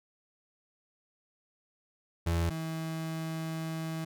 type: tone pair in turn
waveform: 35% pulse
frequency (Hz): 84.2 / 161.26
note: E2 / E3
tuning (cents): +37 / -38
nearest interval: major seventh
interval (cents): 1125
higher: second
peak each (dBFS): -25 / -32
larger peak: first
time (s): 2.26-2.5 / 2.5-4.05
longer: second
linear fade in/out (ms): 10
effects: none